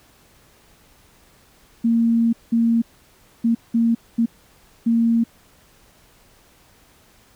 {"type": "tone bursts at uneven times", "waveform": "sine", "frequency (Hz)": 230.7, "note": "A#3", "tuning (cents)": -18, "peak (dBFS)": -14, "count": 6, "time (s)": [[1.84, 2.33], [2.52, 2.82], [3.44, 3.55], [3.74, 3.95], [4.18, 4.26], [4.86, 5.24]], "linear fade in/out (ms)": 10, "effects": ["pink hiss -54 dBFS RMS until 7.35 s"]}